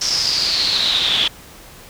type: noise with band-pass filter sweep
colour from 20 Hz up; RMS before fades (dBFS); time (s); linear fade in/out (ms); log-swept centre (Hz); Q
brown; -18; 0.01-1.28; 5; 5500 to 3300; 9.9
effects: pink hiss -41 dBFS RMS until 1.89 s